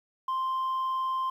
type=tone; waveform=sine; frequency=1046.5 Hz; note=C6; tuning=in tune; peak=-24 dBFS; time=0.28-1.3 s; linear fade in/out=5 ms; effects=tanh soft clip ceiling -26 dBFS + 10-bit